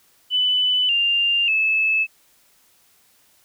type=tone with pitch steps; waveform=sine; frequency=2996 / 2795 / 2608 Hz; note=F#7 / F7 / E7; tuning=+21 / +1 / -19 cents; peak=-16 dBFS; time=0.3-2.07 s; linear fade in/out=50 ms; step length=590 ms; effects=white hiss -58 dBFS RMS until 3.44 s